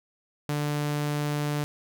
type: tone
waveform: sawtooth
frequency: 147.4 Hz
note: D3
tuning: 7 cents sharp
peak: -22 dBFS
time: 0.49-1.64 s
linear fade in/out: 0 ms
effects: none